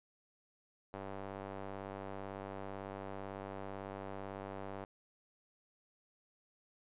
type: tone with band-pass filter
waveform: square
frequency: 49 Hz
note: G1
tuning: in tune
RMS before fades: -45 dBFS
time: 0.93-4.85 s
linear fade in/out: 10 ms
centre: 690 Hz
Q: 1
effects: resampled to 8000 Hz